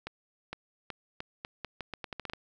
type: accelerating click train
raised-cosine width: 0.3 ms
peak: -21 dBFS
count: 14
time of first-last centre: 0.07-2.335 s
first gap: 460 ms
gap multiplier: 0.81
effects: none